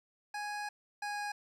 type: tone pair in turn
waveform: 25% pulse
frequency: 830 / 825.2 Hz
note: G#5 / G#5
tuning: -1 / -11 cents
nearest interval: unison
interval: 10 cents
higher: first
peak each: -33 / -32 dBFS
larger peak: second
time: 0.34-0.69 / 1.02-1.32 s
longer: first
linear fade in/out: 5 ms
effects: low-pass 8000 Hz 12 dB/octave + 11-bit